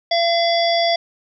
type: harmonic tone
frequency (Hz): 680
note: F5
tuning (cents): -46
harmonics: 1 / 3 / 5 / 7 / 8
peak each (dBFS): -16 / -25 / -23 / -24 / -30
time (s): 0.11-0.96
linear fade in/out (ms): 5
effects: none